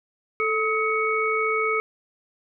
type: tone cluster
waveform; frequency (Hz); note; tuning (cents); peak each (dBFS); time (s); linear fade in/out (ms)
sine; 439.1 / 1273 / 2226; A4 / D#6 / C#7; -4 / +39 / +7; -25; 0.4-1.8; 0
effects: none

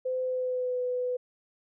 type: tone with pitch glide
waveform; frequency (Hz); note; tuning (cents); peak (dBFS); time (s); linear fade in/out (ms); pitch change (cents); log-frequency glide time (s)
sine; 512 to 498.3; C5 to B4; -38 to +15; -27; 0.05-1.17; 10; -47; 0.22-0.81
effects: none

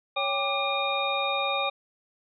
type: tone cluster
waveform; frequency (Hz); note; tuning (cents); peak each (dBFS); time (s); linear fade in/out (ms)
sine; 556 / 796 / 1177 / 2419 / 3712; C#5 / G5 / D6 / D#7 / A#7; +5 / +26 / +3 / -49 / -8; -31; 0.16-1.7; 10
effects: none

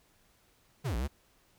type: linear two-way sweep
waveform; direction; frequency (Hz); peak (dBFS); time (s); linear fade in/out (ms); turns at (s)
square; down then up; 156.8 to 53.6 to 76; -31; 0.84-1.08; 20; 0.96
effects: pink hiss -67 dBFS RMS until 1.58 s

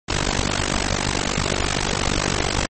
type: noise with amplitude modulation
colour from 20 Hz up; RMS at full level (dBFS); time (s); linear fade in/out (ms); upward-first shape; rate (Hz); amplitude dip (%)
pink; -17; 0.08-2.67; 20; sine; 48.7; 100
effects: MP3 32 kbps

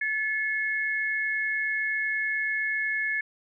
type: tone pair together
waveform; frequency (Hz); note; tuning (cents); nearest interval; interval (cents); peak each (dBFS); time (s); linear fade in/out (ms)
sine; 1726.3 / 2175; A6 / C#7; -33 / -33; major third; 400; -27 / -29; 0.01-3.21; 5
effects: none

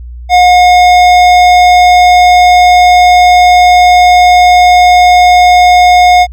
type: tone with hard clipping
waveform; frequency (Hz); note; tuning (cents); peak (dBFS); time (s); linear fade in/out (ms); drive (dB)
triangle; 720; F#5; -47; -3; 0.29-6.27; 50; 17
effects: added 60 Hz sine -22 dBFS peak until 6.32 s

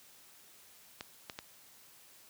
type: clicks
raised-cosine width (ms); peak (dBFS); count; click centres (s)
0.2; -23; 3; 1.009 / 1.298 / 1.389
effects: white hiss -59 dBFS RMS until 2.29 s + high-pass 60 Hz 12 dB/octave

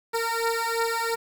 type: beating tone pair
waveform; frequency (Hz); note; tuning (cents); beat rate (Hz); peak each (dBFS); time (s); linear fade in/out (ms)
15% pulse; 457.9 / 460.8; A#4 / A#4; -31 / -20; 2.9; -21; 0.13-1.16; 20
effects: 8-bit

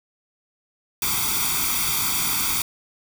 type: noise with comb filter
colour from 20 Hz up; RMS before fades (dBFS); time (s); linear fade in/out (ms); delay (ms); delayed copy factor
white; -23; 1.02-2.62; 2; 0.86; +1
effects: none

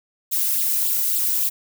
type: noise with flanger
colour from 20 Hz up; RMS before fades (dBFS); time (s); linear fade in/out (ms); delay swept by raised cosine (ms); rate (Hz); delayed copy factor
violet; -21; 0.31-1.5; 20; 0.24 to 2.04; 3.5; +0.8
effects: none

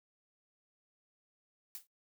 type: noise with exponential decay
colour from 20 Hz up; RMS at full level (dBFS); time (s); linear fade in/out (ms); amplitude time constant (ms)
blue; -41; 1.75-1.87; 0; 26
effects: noise-tail reverb RT60 0.1 s tail -20 dB re dry

